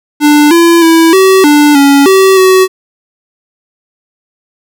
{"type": "tone with pitch steps", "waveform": "square", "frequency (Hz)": [295.8, 338.1, 328.4, 380.9, 294.6, 280.3, 383.1, 375.5], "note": ["D4", "E4", "E4", "G4", "D4", "C#4", "G4", "F#4"], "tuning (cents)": [13, 44, -6, -50, 6, 19, -40, 26], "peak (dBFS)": -3, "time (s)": [0.2, 2.68], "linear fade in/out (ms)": 50, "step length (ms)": 310, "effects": []}